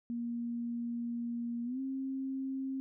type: tone with pitch glide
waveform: sine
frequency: 236.3 to 266.8 Hz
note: A#3 to C4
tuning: +24 to +34 cents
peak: -34 dBFS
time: 0.1-2.8 s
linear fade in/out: 0 ms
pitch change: +210 cents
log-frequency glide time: 1.64-1.8 s
effects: none